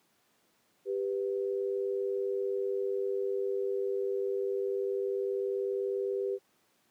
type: tone pair together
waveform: sine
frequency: 393.7 / 493.9 Hz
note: G4 / B4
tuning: +8 / 0 cents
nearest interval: major third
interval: 392 cents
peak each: -30 / -35 dBFS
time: 0.85-6.39 s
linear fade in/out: 50 ms
effects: pink hiss -70 dBFS RMS until 6.9 s + high-pass 200 Hz 12 dB/octave